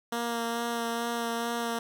10% pulse tone with vibrato, 233.6 Hz, A#3, 4 cents sharp, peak -21 dBFS, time 0.12-1.79 s, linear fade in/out 5 ms, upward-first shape sine, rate 2.3 Hz, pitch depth 15 cents each way, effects none

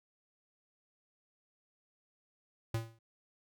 square tone with exponential decay, 113.6 Hz, A#2, 44 cents flat, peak -30 dBFS, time 2.74-2.99 s, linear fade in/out 5 ms, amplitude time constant 53 ms, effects none

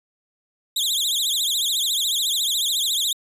sawtooth tone with vibrato, 3584 Hz, A7, 31 cents sharp, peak -17 dBFS, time 0.76-3.13 s, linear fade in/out 5 ms, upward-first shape triangle, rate 14 Hz, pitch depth 230 cents each way, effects resampled to 32000 Hz

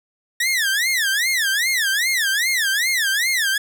sawtooth tone with vibrato, 1829 Hz, A#6, 33 cents flat, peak -14 dBFS, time 0.4-3.58 s, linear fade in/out 5 ms, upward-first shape sine, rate 2.5 Hz, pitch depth 280 cents each way, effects none

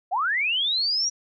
sine linear sweep, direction up, 659.3 to 5800 Hz, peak -21 dBFS, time 0.11-1.1 s, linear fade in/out 20 ms, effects none

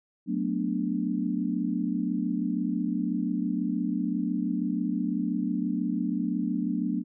sine chord, B minor seventh, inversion second, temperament equal with one note detuned, 185 / 221 / 246.9 / 293.7 Hz, F#3 / A3 / B3 / D4, 0 / +8 / 0 / 0 cents, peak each -31 dBFS, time 0.26-7.04 s, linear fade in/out 50 ms, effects none

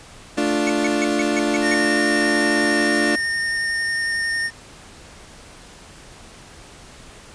30% pulse chord, D minor, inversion second, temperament equal, 220 / 293.7 / 349.2 Hz, A3 / D4 / F4, 0 / 0 / 0 cents, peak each -22 / -18 / -21 dBFS, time 0.37-3.16 s, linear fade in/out 10 ms
square tone bursts, 2217 Hz, C#7, in tune, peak -23 dBFS, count 7, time 0.67-1.738 s, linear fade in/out 0 ms, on 24 ms, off 150 ms
square tone with vibrato, 1829 Hz, A#6, 33 cents flat, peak -21 dBFS, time 1.61-4.51 s, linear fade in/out 50 ms, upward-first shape sine, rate 11 Hz, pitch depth 11 cents each way
effects pink hiss -43 dBFS RMS until 7.34 s + resampled to 22050 Hz

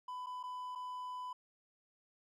triangle tone with dropouts, 1000 Hz, B5, 21 cents sharp, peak -39 dBFS, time 0.08-1.33 s, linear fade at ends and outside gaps 5 ms, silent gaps 0.262-0.267 / 0.43-0.436 / 0.752-0.756 s, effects none

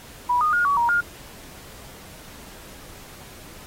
sine tone with pitch steps, 978 / 1230 / 1428 / 1132 / 944 / 1417 Hz, B5 / D#6 / F6 / C#6 / A#5 / F6, -17 / -20 / +38 / +36 / +22 / +25 cents, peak -17 dBFS, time 0.29-1.01 s, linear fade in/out 10 ms, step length 120 ms, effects pink hiss -44 dBFS RMS until 3.66 s + AAC 48 kbps

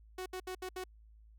sawtooth tone bursts at uneven times, 370 Hz, F#4, in tune, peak -35 dBFS, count 5, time 0.18-0.26 / 0.33-0.4 / 0.47-0.55 / 0.62-0.69 / 0.76-0.84 s, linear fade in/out 5 ms, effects added 54 Hz sine -56 dBFS peak until 1.38 s

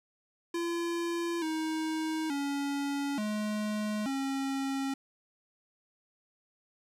square tone with pitch steps, 340.7 / 316.2 / 281.9 / 211.7 / 271.5 Hz, F4 / D#4 / C#4 / G#3 / C#4, -43 / +28 / +29 / +33 / -36 cents, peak -31 dBFS, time 0.54-4.94 s, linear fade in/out 5 ms, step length 880 ms, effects low-pass 11000 Hz 12 dB/octave + 10-bit

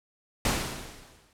pink noise with exponential decay, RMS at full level -24 dBFS, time 0.45-1.33 s, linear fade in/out 2 ms, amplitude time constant 190 ms, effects low-pass 11000 Hz 12 dB/octave

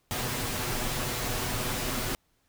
pink noise with comb filter, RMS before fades -31 dBFS, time 0.11-2.15 s, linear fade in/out 0 ms, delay 8.1 ms, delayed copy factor +0.55, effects pink hiss -71 dBFS RMS until 2.48 s

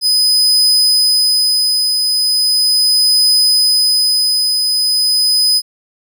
40% pulse tone with tremolo, 5010 Hz, D#8, 11 cents sharp, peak -7 dBFS, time 0.01-5.62 s, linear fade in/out 50 ms, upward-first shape triangle, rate 0.38 Hz, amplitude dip 40%, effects none

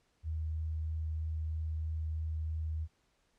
sine tone with vibrato, 79 Hz, D#2, 27 cents sharp, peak -33 dBFS, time 0.23-2.88 s, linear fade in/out 50 ms, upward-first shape triangle, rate 3.1 Hz, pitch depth 9 cents each way, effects pink hiss -74 dBFS RMS until 3.38 s + low-pass 8000 Hz 12 dB/octave

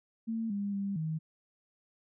sine tone with pitch steps, 225.6 / 201.7 / 198.5 / 158.3 Hz, A3 / G3 / G3 / D#3, +44 / +50 / +22 / +30 cents, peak -31 dBFS, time 0.27-1.19 s, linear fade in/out 20 ms, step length 230 ms, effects none

